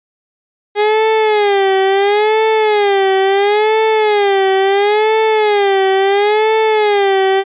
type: tone with vibrato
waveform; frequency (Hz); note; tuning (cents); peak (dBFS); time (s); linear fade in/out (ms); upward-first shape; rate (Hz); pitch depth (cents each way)
30% pulse; 411.1; G#4; -18; -7; 0.75-7.44; 50; sine; 0.73; 120
effects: resampled to 8000 Hz